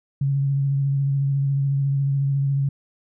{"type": "tone with vibrato", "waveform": "sine", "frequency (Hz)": 138.59, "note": "C#3", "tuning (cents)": 0, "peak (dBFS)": -18, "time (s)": [0.21, 2.69], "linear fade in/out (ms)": 5, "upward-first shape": "triangle", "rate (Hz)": 14, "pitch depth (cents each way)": 27, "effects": []}